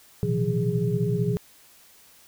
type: tone cluster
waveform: sine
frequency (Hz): 118.2 / 129.4 / 161.7 / 176.9 / 412.9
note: A#2 / C3 / E3 / F3 / G#4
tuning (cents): +24 / -19 / -33 / +23 / -10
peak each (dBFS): -28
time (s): 0.23-1.37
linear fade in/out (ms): 0
effects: white hiss -54 dBFS RMS until 2.27 s